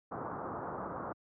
white low-pass noise, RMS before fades -40 dBFS, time 0.11-1.13 s, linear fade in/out 10 ms, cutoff 1300 Hz, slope 48 dB/octave, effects high-pass 100 Hz 12 dB/octave

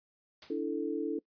white noise with exponential decay, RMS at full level -45 dBFS, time 0.42-0.65 s, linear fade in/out 2 ms, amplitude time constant 49 ms
sine chord, D suspended second, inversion none, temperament equal with one note detuned, 290.3 / 329.6 / 440 Hz, D4 / E4 / A4, -20 / 0 / 0 cents, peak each -35 dBFS, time 0.5-1.19 s, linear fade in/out 5 ms
effects noise-tail reverb RT60 0.1 s tail -22 dB re dry + resampled to 11025 Hz

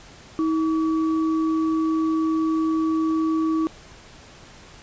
sine tone pair together, 319.6 / 1139 Hz, D#4 / C#6, +47 / +47 cents, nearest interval octave + minor seventh, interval 2200 cents, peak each -19 / -31 dBFS, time 0.39-3.67 s, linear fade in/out 0 ms, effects pink hiss -46 dBFS RMS until 4.82 s + resampled to 16000 Hz

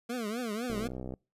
25% pulse tone with vibrato, 227.9 Hz, A#3, 39 cents flat, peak -29 dBFS, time 0.09-0.88 s, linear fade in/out 10 ms, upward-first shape triangle, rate 4 Hz, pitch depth 210 cents each way
click train, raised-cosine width 2 ms, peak -26 dBFS, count 29, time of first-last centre 0.7-1.138 s, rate 63.9 Hz
effects noise-tail reverb RT60 0.3 s tail -26 dB re dry + resampled to 32000 Hz

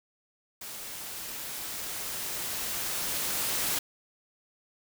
white noise with level ramp, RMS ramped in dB -41 to -29 dBFS, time 0.61-3.79 s, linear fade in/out 5 ms, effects none

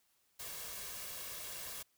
white noise with comb filter, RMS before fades -45 dBFS, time 0.39-1.83 s, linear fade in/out 10 ms, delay 1.8 ms, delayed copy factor +0.5, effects white hiss -75 dBFS RMS until 1.97 s

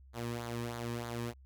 sawtooth tone with flanger, 118.4 Hz, A#2, 27 cents sharp, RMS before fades -39 dBFS, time 0.13-1.34 s, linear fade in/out 50 ms, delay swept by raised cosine 0.36 to 1.46 ms, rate 3.2 Hz, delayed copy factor -0.6, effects added 66 Hz sine -54 dBFS peak until 1.45 s

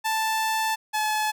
sawtooth tone pair in turn, 881 / 857.9 Hz, A5 / A5, +2 / -44 cents, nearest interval unison, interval 46 cents, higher first, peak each -19 dBFS, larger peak neither, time 0.04-0.76 / 0.93-1.32 s, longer first, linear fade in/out 20 ms, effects none

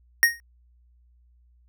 square tone with exponential decay, 1864.7 Hz, A#6, in tune, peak -11 dBFS, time 0.23-0.4 s, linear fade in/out 0 ms, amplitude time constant 36 ms, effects added 60 Hz sine -56 dBFS peak until 1.68 s

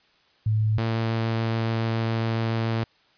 sine / sawtooth tone pair in turn, 108.2 / 113.39 Hz, A2 / A#2, -29 / -47 cents, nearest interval minor second, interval 82 cents, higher second, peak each -19 dBFS, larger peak neither, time 0.46-0.78 / 0.78-2.84 s, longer second, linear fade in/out 5 ms, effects white hiss -61 dBFS RMS until 3.17 s + resampled to 11025 Hz

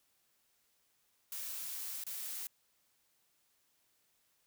blue noise with dropouts, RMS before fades -42 dBFS, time 1.32-2.47 s, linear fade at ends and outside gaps 1 ms, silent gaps 2.038-2.066 s, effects white hiss -75 dBFS RMS until 4.46 s

